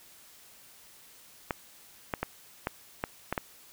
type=clicks; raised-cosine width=0.5 ms; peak=-14 dBFS; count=7; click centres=1.508 / 2.138 / 2.23 / 2.671 / 3.039 / 3.326 / 3.378 s; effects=white hiss -55 dBFS RMS until 3.72 s